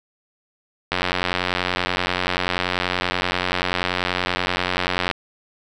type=click train; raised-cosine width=0.3 ms; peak=-4 dBFS; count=380; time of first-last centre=0.92-5.112 s; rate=90.4 Hz; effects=none